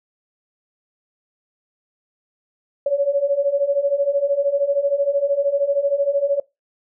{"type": "beating tone pair", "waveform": "sine", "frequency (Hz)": [554.4, 567.4], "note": ["C#5", "C#5"], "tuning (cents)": [0, 40], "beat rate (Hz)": 13, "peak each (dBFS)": [-21, -18], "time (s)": [2.86, 6.4], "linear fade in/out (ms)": 5, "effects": ["noise-tail reverb RT60 0.2 s tail -22 dB re dry"]}